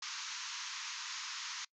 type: band-pass noise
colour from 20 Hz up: white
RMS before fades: -43 dBFS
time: 0.02-1.65 s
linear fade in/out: 5 ms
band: 910 to 6800 Hz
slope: 96 dB/octave
effects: noise-tail reverb RT60 0.1 s tail -23 dB re dry